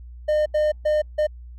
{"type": "tone bursts at uneven times", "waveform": "triangle", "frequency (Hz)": 607, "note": "D#5", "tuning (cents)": -43, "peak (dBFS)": -15, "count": 4, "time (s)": [[0.28, 0.46], [0.54, 0.72], [0.85, 1.02], [1.18, 1.27]], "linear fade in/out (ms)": 10, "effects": ["added 60 Hz sine -37 dBFS peak until 1.58 s", "Opus 48 kbps"]}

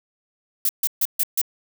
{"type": "noise bursts", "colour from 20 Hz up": "violet", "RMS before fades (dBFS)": -20, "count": 5, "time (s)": [0.65, 1.415], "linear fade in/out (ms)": 2, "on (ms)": 41, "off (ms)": 140, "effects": []}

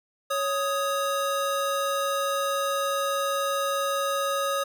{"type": "tone pair together", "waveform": "square", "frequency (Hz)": [554.4, 1251.8], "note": ["C#5", "D#6"], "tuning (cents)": [0, 10], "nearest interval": "octave + major second", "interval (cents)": 1410, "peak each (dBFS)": -28, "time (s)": [0.3, 4.64], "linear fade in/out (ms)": 10, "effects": []}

